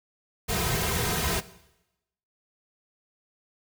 pink noise with comb filter, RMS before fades -27 dBFS, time 0.48-1.41 s, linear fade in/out 20 ms, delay 3.5 ms, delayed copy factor -1, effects noise-tail reverb RT60 0.9 s tail -17 dB re dry

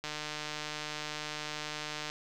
click train, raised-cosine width 0.2 ms, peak -20 dBFS, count 312, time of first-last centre 0.04-2.1 s, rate 151 Hz, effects none

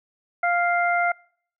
harmonic tone, 698.5 Hz, F5, in tune, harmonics 1 / 2 / 3, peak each -21 / -24 / -26 dBFS, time 0.43-1.12 s, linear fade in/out 5 ms, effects noise-tail reverb RT60 0.6 s tail -26 dB re dry

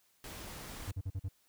pink noise, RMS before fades -46 dBFS, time 0.24-0.91 s, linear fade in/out 2 ms
triangle tone bursts, 95.1 Hz, F#2, 48 cents sharp, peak -32 dBFS, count 5, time 0.87-1.288 s, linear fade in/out 10 ms, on 50 ms, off 42 ms
effects white hiss -71 dBFS RMS until 1.48 s

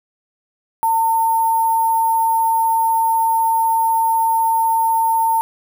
sine tone with sample-and-hold, 904 Hz, A5, 47 cents sharp, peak -13 dBFS, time 0.83-5.41 s, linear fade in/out 0 ms, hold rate 11025 Hz, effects none

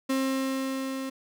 35% pulse tone with level ramp, 266.2 Hz, C4, 30 cents sharp, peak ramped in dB -22 to -30 dBFS, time 0.09-1.1 s, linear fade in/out 10 ms, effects none

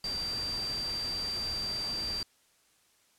sine tone in noise, 4698 Hz, D8, in tune, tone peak -32 dBFS, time 0.04-2.23 s, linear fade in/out 2 ms, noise pink, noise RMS -42 dBFS, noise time 0.04-2.23 s, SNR +7 dB, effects white hiss -67 dBFS RMS until 3.18 s + low-pass 11000 Hz 12 dB/octave

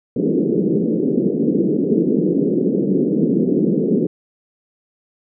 pink band-pass noise, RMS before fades -17 dBFS, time 0.16-4.07 s, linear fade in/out 5 ms, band 170 to 450 Hz, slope 48 dB/octave, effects none

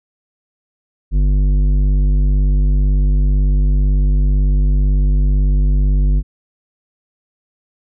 triangle tone with tanh clipping, 49 Hz, G1, in tune, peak -12 dBFS, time 1.11-6.23 s, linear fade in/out 50 ms, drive 15 dB, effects none

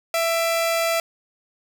sawtooth tone pair together, 665 / 2368 Hz, E5 / D7, +15 / +14 cents, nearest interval octave + minor seventh, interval 2199 cents, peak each -16 / -26 dBFS, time 0.14-1 s, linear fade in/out 2 ms, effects none

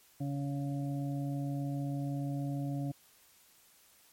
harmonic tone, 140.5 Hz, C#3, 24 cents sharp, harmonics 1 / 2 / 4 / 5, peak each -34 / -37 / -48 / -48 dBFS, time 0.2-2.92 s, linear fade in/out 10 ms, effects white hiss -63 dBFS RMS until 4.12 s + MP3 64 kbps

